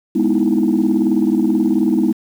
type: chord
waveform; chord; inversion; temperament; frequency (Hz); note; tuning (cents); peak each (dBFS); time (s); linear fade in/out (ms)
sine; E major seventh; first; equal; 207.7 / 246.9 / 311.1 / 329.6; G#3 / B3 / D#4 / E4; 0 / 0 / 0 / 0; -17; 0.15-2.13; 10
effects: tanh soft clip ceiling -6 dBFS + 7-bit